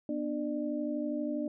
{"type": "tone cluster", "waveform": "sine", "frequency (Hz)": [245.4, 297.8, 597], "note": ["B3", "D4", "D5"], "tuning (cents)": [-11, 24, 28], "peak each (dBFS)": [-36, -33, -38], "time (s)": [0.09, 1.48], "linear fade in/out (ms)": 2, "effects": []}